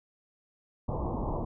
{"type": "low-pass noise", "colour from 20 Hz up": "pink", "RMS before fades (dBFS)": -32, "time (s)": [0.88, 1.45], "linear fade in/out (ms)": 10, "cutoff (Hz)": 1100, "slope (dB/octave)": 96, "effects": []}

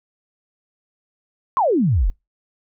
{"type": "exponential sweep", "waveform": "sine", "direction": "down", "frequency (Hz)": [1120, 36.71], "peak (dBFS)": -14, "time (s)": [1.57, 2.1], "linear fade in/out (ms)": 0, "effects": ["noise-tail reverb RT60 0.2 s tail -25 dB re dry"]}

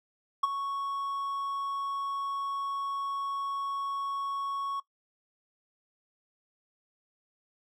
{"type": "tone with ADSR envelope", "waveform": "triangle", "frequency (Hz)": 1108.7, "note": "C#6", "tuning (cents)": 0, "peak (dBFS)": -18, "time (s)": [0.43, 4.8], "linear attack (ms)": 8, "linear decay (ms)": 20, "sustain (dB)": -11, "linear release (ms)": 5, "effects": ["noise-tail reverb RT60 0.1 s tail -19 dB re dry"]}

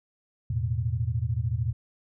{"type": "chord", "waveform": "sine", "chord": "E suspended fourth", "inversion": "none", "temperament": "equal", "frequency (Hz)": [82.41, 110, 123.47], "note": ["E2", "A2", "B2"], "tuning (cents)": [0, 0, 0], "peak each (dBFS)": [-31, -28, -29], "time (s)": [0.5, 1.73], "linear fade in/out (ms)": 5, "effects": []}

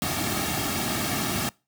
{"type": "noise with comb filter", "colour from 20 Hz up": "pink", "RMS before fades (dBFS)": -27, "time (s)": [0.02, 1.49], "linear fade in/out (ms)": 0, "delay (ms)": 2, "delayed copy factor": -0.65, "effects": ["noise-tail reverb RT60 0.3 s tail -25 dB re dry", "high-pass 80 Hz 12 dB/octave"]}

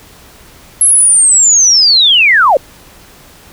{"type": "linear sweep", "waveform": "sine", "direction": "down", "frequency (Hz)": [11120, 484.7], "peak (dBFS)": -4, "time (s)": [0.81, 2.57], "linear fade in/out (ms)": 2, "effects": ["pink hiss -39 dBFS RMS until 3.52 s"]}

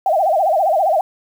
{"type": "tone with vibrato", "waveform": "sine", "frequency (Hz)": 698.5, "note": "F5", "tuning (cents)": 0, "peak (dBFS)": -12, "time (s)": [0.06, 1.01], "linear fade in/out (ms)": 2, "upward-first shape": "sine", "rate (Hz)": 15, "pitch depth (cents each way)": 230, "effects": ["7-bit"]}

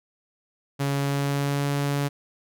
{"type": "tone with pitch glide", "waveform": "sawtooth", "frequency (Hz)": [140, 142.2], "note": ["C#3", "C#3"], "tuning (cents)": [18, 45], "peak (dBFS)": -19, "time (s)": [0.79, 2.09], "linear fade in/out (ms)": 20, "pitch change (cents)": 27, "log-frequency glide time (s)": [0.96, 1.7], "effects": []}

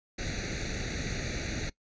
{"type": "noise with comb filter", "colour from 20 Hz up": "pink", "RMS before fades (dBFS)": -34, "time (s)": [0.18, 1.7], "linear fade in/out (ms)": 10, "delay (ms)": 0.48, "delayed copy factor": 0.95, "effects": ["noise-tail reverb RT60 0.1 s tail -20 dB re dry", "resampled to 16000 Hz"]}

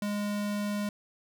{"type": "tone", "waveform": "square", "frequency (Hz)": 206.1, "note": "G#3", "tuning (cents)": -13, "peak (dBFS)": -30, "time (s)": [0.02, 0.89], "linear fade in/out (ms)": 2, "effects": []}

